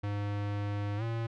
square tone with pitch glide, 102.3 to 114.83 Hz, G#2 to A#2, -26 to -26 cents, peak -32 dBFS, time 0.03-1.27 s, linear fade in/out 10 ms, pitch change +200 cents, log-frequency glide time 0.97-1.03 s, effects low-pass 3000 Hz 12 dB/octave

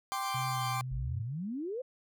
40% pulse chord, G suspended fourth, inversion none, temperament equal, 784 / 1046.5 / 1174.7 Hz, G5 / C6 / D6, 0 / 0 / 0 cents, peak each -36 dBFS, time 0.12-0.81 s, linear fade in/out 0 ms
sine tone with vibrato, 126.5 Hz, B2, 42 cents sharp, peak -35 dBFS, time 0.34-1.22 s, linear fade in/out 10 ms, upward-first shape sine, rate 2.1 Hz, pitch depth 44 cents each way
sine exponential sweep, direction up, 46.25 to 537 Hz, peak -34 dBFS, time 0.91-1.82 s, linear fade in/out 10 ms
effects none

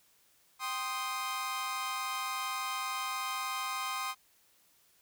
sawtooth chord, C minor, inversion second, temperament equal, 784 / 1046.5 / 1244.5 Hz, G5 / C6 / Eb6, 0 / 0 / 0 cents, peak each -39 / -33 / -34 dBFS, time 0.59-4.15 s, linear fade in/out 50 ms, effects white hiss -67 dBFS RMS until 5.01 s

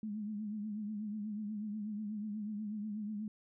sine tone with vibrato, 210.9 Hz, G#3, 27 cents sharp, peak -37 dBFS, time 0.03-3.28 s, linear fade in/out 2 ms, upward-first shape triangle, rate 8.2 Hz, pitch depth 77 cents each way, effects none

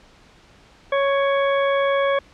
harmonic tone with a mistuned harmonic, 554.4 Hz, C#5, in tune, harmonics 1 / 2 / 3 / 4 / 6, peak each -18 / -24 / -28 / -30 / -34 dBFS, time 0.92-2.19 s, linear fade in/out 5 ms, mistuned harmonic 4, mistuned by +17 cents, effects pink hiss -51 dBFS RMS until 2.33 s + low-pass 5000 Hz 12 dB/octave

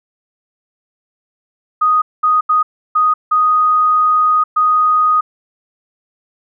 sine tone bursts at uneven times, 1244.5 Hz, D#6, in tune, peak -9 dBFS, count 6, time 1.81-2.02 / 2.23-2.41 / 2.49-2.63 / 2.95-3.14 / 3.31-4.44 / 4.56-5.21 s, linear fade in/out 10 ms, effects none

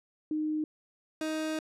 sine / 30% pulse tone pair in turn, 307.6 / 313.2 Hz, D#4 / D#4, -20 / +11 cents, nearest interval unison, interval 31 cents, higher second, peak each -28 dBFS, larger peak neither, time 0.31-0.64 / 1.21-1.59 s, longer second, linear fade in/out 2 ms, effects low-pass 10000 Hz 12 dB/octave

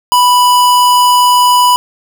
square tone, 987.8 Hz, B5, in tune, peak -6 dBFS, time 0.12-1.76 s, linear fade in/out 0 ms, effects none

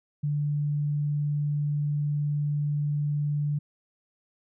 sine tone, 146.83 Hz, D3, in tune, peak -24 dBFS, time 0.23-3.59 s, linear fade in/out 10 ms, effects none

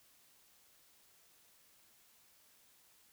silence, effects white hiss -67 dBFS RMS until 3.12 s

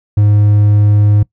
triangle tone, 103.83 Hz, G#2, in tune, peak -4 dBFS, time 0.17-1.23 s, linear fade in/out 5 ms, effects noise-tail reverb RT60 0.1 s tail -21 dB re dry

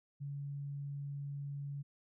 sine tone, 141.7 Hz, C#3, 38 cents sharp, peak -39 dBFS, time 0.2-1.83 s, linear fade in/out 20 ms, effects none

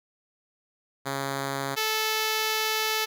5% pulse tone pair in turn, 137.5 / 436.5 Hz, C#3 / A4, -14 / -14 cents, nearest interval octave + minor sixth, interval 2000 cents, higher second, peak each -17 / -13 dBFS, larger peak second, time 1.05-1.76 / 1.76-3.06 s, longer second, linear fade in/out 20 ms, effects none

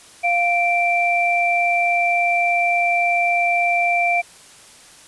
sine tone pair together, 698.5 / 2349 Hz, F5 / D7, 0 / 0 cents, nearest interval octave + major sixth, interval 2100 cents, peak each -18 dBFS, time 0.23-4.22 s, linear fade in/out 20 ms, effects white hiss -45 dBFS RMS until 5.07 s + resampled to 24000 Hz

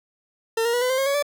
40% pulse tone with pitch steps, 453 / 469.2 / 486.1 / 503.5 / 521.6 / 540.3 / 559.6 / 579.7 Hz, A#4 / A#4 / B4 / B4 / C5 / C#5 / C#5 / D5, -50 / +11 / -28 / +33 / -5 / -44 / +16 / -23 cents, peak -19 dBFS, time 0.57-1.226 s, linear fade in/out 5 ms, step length 82 ms, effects none

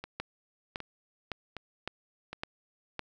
two click trains, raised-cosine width 0.3 ms, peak -23 / -18 dBFS, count 4 / 6, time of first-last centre 0.04-2.33 / 0.2-2.993 s, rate 1.31 / 1.79 Hz, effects none

